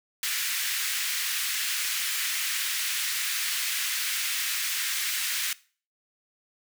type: high-pass noise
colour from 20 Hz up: pink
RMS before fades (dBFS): -29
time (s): 0.23-5.53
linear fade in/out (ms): 2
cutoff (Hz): 1700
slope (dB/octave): 24
effects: noise-tail reverb RT60 0.4 s tail -20 dB re dry